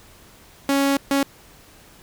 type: tone bursts at uneven times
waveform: sawtooth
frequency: 277.2 Hz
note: C#4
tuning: in tune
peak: -13 dBFS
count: 2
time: 0.69-0.97 / 1.11-1.23 s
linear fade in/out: 2 ms
effects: pink hiss -49 dBFS RMS until 2.02 s